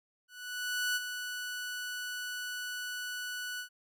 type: tone with ADSR envelope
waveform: sawtooth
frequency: 1480 Hz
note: F#6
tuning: in tune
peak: -25 dBFS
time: 0.28-3.69 s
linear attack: 680 ms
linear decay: 28 ms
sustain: -8 dB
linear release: 94 ms
effects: none